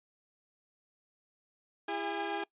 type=tone cluster; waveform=sawtooth; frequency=333.5 / 404.2 / 816 Hz; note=E4 / G#4 / G#5; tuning=+20 / -47 / -31 cents; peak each=-35 / -35 / -32 dBFS; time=1.88-2.44 s; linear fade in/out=5 ms; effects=noise-tail reverb RT60 0.1 s tail -22 dB re dry + resampled to 8000 Hz